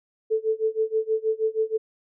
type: tone with tremolo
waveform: sine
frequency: 440 Hz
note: A4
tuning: in tune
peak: -18 dBFS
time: 0.3-1.78 s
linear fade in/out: 20 ms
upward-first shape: sine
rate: 6.3 Hz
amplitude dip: 95%
effects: none